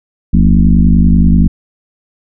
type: tone with frequency modulation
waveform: sine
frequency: 118.3 Hz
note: A#2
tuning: 26 cents sharp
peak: -4 dBFS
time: 0.33-1.48 s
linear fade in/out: 10 ms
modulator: 50.3 Hz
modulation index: 2.4
effects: none